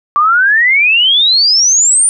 sine exponential sweep, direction up, 1150 to 9397 Hz, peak -6 dBFS, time 0.16-2.09 s, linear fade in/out 0 ms, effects none

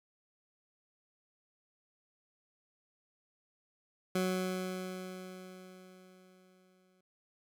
20% pulse tone with exponential decay, 185 Hz, F#3, in tune, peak -24 dBFS, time 4.15-7.01 s, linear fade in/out 5 ms, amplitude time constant 620 ms, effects none

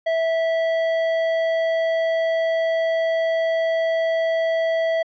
triangle tone with tanh clipping, 655 Hz, E5, 11 cents flat, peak -20 dBFS, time 0.06-5.03 s, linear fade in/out 10 ms, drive 16 dB, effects low-pass 4000 Hz 12 dB/octave

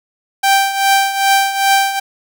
sawtooth tone with tremolo, 784 Hz, G5, in tune, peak -4 dBFS, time 0.43-2 s, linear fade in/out 10 ms, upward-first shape triangle, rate 2.5 Hz, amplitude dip 75%, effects none

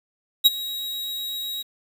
45% pulse tone with ADSR envelope, 3823 Hz, A#7, 43 cents sharp, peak -9 dBFS, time 0.44-1.63 s, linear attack 22 ms, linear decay 26 ms, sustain -19 dB, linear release 18 ms, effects 8-bit

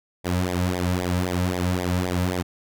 sawtooth tone with flanger, 90.1 Hz, F#2, 45 cents flat, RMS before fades -24 dBFS, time 0.24-2.43 s, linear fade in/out 20 ms, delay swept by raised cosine 0.7 to 2.8 ms, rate 3.8 Hz, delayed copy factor -0.9, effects none

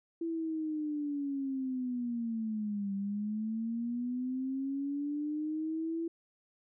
sine linear two-way sweep, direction down then up, 334.4 to 196 to 334.4 Hz, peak -32 dBFS, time 0.21-6.08 s, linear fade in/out 5 ms, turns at 2.94 s, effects none

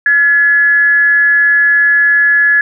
sine tone with frequency modulation, 1700 Hz, G#6, 40 cents sharp, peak -6 dBFS, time 0.06-2.61 s, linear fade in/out 2 ms, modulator 297 Hz, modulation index 0.22, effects none

